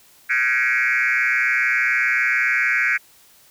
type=tone with frequency modulation; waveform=sine; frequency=1915 Hz; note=A#6; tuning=46 cents sharp; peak=-15 dBFS; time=0.29-2.98 s; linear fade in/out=20 ms; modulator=127 Hz; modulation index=3.5; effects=tanh soft clip ceiling -12 dBFS + white hiss -52 dBFS RMS until 3.5 s